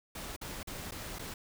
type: noise with dropouts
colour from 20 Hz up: pink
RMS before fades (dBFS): -42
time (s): 0.15-1.34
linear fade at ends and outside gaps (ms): 5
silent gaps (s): 0.364-0.413 / 0.631-0.672 / 0.911-0.919 / 1.187-1.192
effects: none